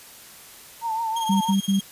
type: tone with vibrato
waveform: sine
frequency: 901 Hz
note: A5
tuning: 41 cents sharp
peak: -23 dBFS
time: 0.81-1.55 s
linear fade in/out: 50 ms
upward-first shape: triangle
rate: 6.1 Hz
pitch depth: 65 cents each way
type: tone with tremolo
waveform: sawtooth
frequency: 3243 Hz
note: G#7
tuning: 42 cents flat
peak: -25 dBFS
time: 1.16-1.81 s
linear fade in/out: 5 ms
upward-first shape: sine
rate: 19 Hz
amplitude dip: 75%
type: tone bursts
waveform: sine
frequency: 196 Hz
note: G3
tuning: in tune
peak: -17 dBFS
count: 3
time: 1.29-1.798 s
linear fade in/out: 10 ms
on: 120 ms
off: 74 ms
effects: white hiss -45 dBFS RMS until 1.91 s + resampled to 32000 Hz